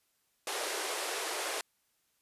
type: band-pass noise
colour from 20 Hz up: pink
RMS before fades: -36 dBFS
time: 0.47-1.61 s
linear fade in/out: 2 ms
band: 360 to 12000 Hz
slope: 48 dB/octave
effects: white hiss -75 dBFS RMS until 2.21 s + resampled to 32000 Hz